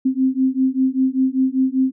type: beating tone pair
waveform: sine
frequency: 259.5 / 264.6 Hz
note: C4 / C4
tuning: -14 / +20 cents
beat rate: 5.1 Hz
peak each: -18 dBFS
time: 0.05-1.92 s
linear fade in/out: 10 ms
effects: none